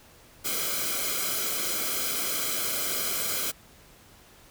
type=noise with comb filter; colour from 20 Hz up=white; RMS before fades=-29 dBFS; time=0.44-3.52 s; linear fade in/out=20 ms; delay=1.1 ms; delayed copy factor=-0.85; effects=pink hiss -54 dBFS RMS until 4.5 s